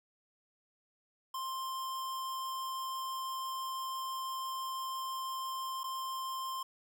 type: tone with dropouts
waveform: square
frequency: 1051 Hz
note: C6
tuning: 7 cents sharp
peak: -37 dBFS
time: 1.34-6.63 s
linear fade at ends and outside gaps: 5 ms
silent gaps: 5.834-5.84 s
effects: none